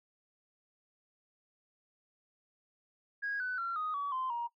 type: tone with pitch steps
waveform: sine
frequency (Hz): 1645 / 1499.8 / 1367.4 / 1246.7 / 1136.6 / 1036.3 / 944.8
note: G#6 / F#6 / F6 / D#6 / C#6 / C6 / A#5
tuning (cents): -17 / +23 / -37 / +3 / +43 / -17 / +23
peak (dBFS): -32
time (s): 3.22-4.48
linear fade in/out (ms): 20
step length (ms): 180
effects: noise-tail reverb RT60 0.1 s tail -21 dB re dry + tanh soft clip ceiling -28 dBFS